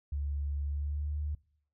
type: tone with pitch glide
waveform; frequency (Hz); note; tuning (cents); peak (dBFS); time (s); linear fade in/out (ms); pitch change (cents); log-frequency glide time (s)
sine; 71.6 to 74.3; D2 to D2; -43 to +21; -31; 0.12-1.35; 5; +64; 0.64-1.16
effects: noise-tail reverb RT60 0.6 s tail -23 dB re dry